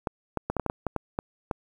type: clicks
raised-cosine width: 1 ms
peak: -13 dBFS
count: 11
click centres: 0.072 / 0.373 / 0.5 / 0.567 / 0.597 / 0.663 / 0.699 / 0.867 / 0.963 / 1.189 / 1.512 s
effects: 8-bit